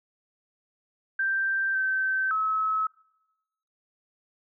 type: tone with pitch steps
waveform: sine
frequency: 1570 / 1545 / 1291 Hz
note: G6 / G6 / E6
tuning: +2 / -26 / -37 cents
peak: -23 dBFS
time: 1.19-2.87 s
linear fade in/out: 5 ms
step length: 560 ms
effects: noise-tail reverb RT60 1.0 s tail -25 dB re dry